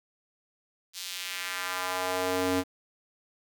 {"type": "tone with high-pass filter sweep", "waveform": "square", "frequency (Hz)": 92.1, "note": "F#2", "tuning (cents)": -7, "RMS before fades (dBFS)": -31, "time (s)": [0.93, 2.64], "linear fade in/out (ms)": 50, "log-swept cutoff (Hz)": [4500, 260], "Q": 1.3, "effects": ["9-bit"]}